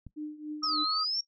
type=click; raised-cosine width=5 ms; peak=-32 dBFS; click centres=0.067 s
type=tone with tremolo; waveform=sine; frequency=302.3 Hz; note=D#4; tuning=50 cents flat; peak=-32 dBFS; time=0.16-0.85 s; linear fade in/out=20 ms; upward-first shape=triangle; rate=3.5 Hz; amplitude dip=85%
type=tone; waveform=sine; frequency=1264 Hz; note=D#6; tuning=27 cents sharp; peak=-31 dBFS; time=0.62-1.05 s; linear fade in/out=20 ms
type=exponential two-way sweep; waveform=sine; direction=down then up; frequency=5588 to 3951 to 5588 Hz; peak=-28 dBFS; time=0.63-1.21 s; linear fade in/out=5 ms; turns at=0.8 s
effects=noise-tail reverb RT60 0.1 s tail -17 dB re dry